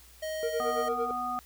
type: tone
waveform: square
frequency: 627 Hz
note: D#5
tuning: 13 cents sharp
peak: -33 dBFS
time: 0.22-0.89 s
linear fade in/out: 10 ms
type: tone with tremolo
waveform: triangle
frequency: 466.2 Hz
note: A#4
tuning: in tune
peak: -25 dBFS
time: 0.43-1.11 s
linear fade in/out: 0 ms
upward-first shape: sine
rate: 8.9 Hz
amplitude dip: 90%
type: harmonic tone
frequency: 246.9 Hz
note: B3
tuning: in tune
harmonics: 1 / 3 / 5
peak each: -41 / -34 / -32 dBFS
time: 0.6-1.39 s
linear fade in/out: 0 ms
effects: added 60 Hz sine -56 dBFS peak until 1.45 s + white hiss -56 dBFS RMS until 1.45 s